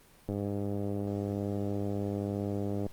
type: click train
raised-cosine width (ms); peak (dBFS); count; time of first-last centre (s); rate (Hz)
2; -21; 261; 0.29-2.864; 101
effects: pink hiss -59 dBFS RMS until 2.92 s + Opus 24 kbps